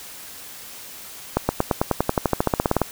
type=accelerating click train; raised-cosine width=1 ms; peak=-3 dBFS; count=19; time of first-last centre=1.37-2.817 s; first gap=120 ms; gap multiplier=0.95; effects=white hiss -39 dBFS RMS until 2.91 s